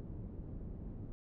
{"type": "low-pass noise", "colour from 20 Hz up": "pink", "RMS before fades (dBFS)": -45, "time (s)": [0, 1.12], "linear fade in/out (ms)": 0, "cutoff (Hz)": 260, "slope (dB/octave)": 12, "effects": []}